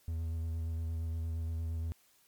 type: tone with vibrato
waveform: triangle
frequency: 81.7 Hz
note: E2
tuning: 15 cents flat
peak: -31 dBFS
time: 0.08-1.92 s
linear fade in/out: 0 ms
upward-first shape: square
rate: 8.6 Hz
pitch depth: 16 cents each way
effects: white hiss -67 dBFS RMS until 2.27 s + MP3 96 kbps

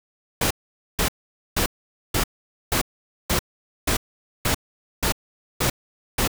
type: noise bursts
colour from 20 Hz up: pink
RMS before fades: -21 dBFS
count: 11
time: 0.41-6.277 s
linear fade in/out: 5 ms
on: 97 ms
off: 480 ms
effects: none

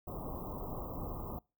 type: band-stop noise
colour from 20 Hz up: pink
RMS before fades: -41 dBFS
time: 0.07-1.39 s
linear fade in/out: 5 ms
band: 1200 to 15000 Hz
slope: 96 dB/octave
effects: noise-tail reverb RT60 0.3 s tail -26 dB re dry

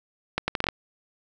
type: accelerating click train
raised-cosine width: 0.3 ms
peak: -8 dBFS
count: 7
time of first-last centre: 0.38-0.687 s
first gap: 100 ms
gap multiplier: 0.72
effects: none

